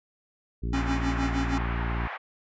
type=harmonic tone; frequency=57.9 Hz; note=A#1; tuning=11 cents flat; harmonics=1 / 2 / 3 / 4 / 5 / 6 / 7; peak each=-28 / -34 / -38 / -40 / -42 / -44 / -45 dBFS; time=0.62-2.08 s; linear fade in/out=20 ms
type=band-pass noise; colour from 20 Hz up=pink; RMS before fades=-36 dBFS; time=0.73-2.18 s; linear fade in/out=20 ms; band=730 to 2200 Hz; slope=24 dB/octave
type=tone with tremolo; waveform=square; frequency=272.1 Hz; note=C#4; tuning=32 cents flat; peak=-26 dBFS; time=0.73-1.58 s; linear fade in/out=2 ms; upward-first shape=sine; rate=6.4 Hz; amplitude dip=80%
effects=resampled to 16000 Hz